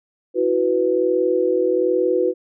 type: chord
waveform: sine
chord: E suspended second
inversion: none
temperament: just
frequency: 329.6 / 370.8 / 494.4 Hz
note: E4 / F#4 / B4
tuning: 0 / +4 / +2 cents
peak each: -23 / -19 / -19 dBFS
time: 0.34-2.34 s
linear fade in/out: 50 ms
effects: none